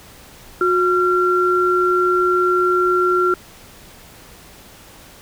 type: tone pair together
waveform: sine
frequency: 362.5 / 1370 Hz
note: F#4 / F6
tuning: -35 / -34 cents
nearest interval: octave + major seventh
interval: 2301 cents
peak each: -16 dBFS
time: 0.61-3.34 s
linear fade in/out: 2 ms
effects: pink hiss -43 dBFS RMS until 5.21 s